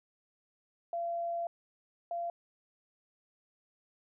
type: tone pair in turn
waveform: sine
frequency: 683 / 686.8 Hz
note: F5 / F5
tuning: -39 / -29 cents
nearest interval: unison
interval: 10 cents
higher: second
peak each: -32 / -33 dBFS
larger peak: first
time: 0.93-1.47 / 2.11-2.3 s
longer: first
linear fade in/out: 2 ms
effects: none

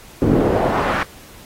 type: noise with band-pass filter sweep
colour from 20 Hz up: brown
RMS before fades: -17 dBFS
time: 0.22-1.03 s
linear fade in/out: 0 ms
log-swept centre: 270 to 1600 Hz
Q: 1.4
effects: pink hiss -43 dBFS RMS until 1.45 s + AAC 48 kbps

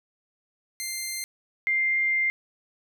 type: tone pair in turn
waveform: 10% pulse / sine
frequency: 2093 / 2101 Hz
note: C7 / C7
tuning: 0 / +7 cents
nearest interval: unison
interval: 7 cents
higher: second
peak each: -21 dBFS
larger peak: neither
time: 0.8-1.24 / 1.67-2.3 s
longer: second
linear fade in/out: 0 ms
effects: none

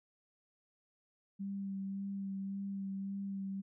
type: tone with vibrato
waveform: sine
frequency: 196 Hz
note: G3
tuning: in tune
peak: -37 dBFS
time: 1.39-3.62 s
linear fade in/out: 20 ms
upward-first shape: sine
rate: 1.8 Hz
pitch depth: 17 cents each way
effects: none

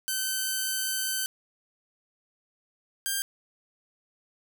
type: tone pair in turn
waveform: 5% pulse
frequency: 1535 / 1590.9 Hz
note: G6 / G6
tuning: -37 / +25 cents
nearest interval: minor second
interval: 62 cents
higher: second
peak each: -16 dBFS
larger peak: neither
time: 0.08-1.26 / 3.06-3.22 s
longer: first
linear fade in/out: 0 ms
effects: none

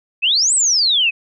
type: exponential two-way sweep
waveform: sine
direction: up then down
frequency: 2489 to 8372 to 2489 Hz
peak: -12 dBFS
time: 0.22-1.11 s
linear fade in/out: 20 ms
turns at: 0.54 s
effects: none

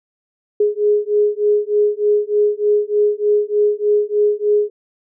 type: beating tone pair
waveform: sine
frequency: 415.3 / 418.6 Hz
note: G#4 / G#4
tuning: 0 / +14 cents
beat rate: 3.3 Hz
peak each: -16 dBFS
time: 0.6-4.7 s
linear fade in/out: 5 ms
effects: none

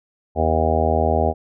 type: harmonic tone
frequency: 80 Hz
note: D#2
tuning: 49 cents sharp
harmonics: 1 / 2 / 3 / 4 / 5 / 6 / 7 / 8 / 9 / 10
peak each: -21 / -30 / -26 / -31 / -25 / -25 / -27 / -23 / -24 / -25 dBFS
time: 0.35-1.34 s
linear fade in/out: 50 ms
effects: none

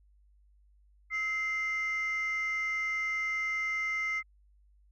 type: tone pair together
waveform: sine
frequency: 1295 / 2085 Hz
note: E6 / C7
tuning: -31 / -7 cents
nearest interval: minor sixth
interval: 824 cents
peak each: -37 / -28 dBFS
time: 1.1-4.23 s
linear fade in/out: 50 ms
effects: tanh soft clip ceiling -27 dBFS + added 50 Hz sine -60 dBFS peak until 4.91 s

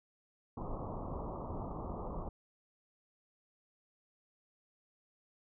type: low-pass noise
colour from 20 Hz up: pink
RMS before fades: -41 dBFS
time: 0.57-2.29 s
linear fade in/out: 5 ms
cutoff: 1200 Hz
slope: 96 dB/octave
effects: none

